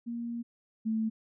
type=tone pair in turn; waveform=sine; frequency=235.2 / 221 Hz; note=A#3 / A3; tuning=+16 / +8 cents; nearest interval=minor second; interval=108 cents; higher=first; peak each=-33 / -27 dBFS; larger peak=second; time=0.06-0.43 / 0.85-1.1 s; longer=first; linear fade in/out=20 ms; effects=none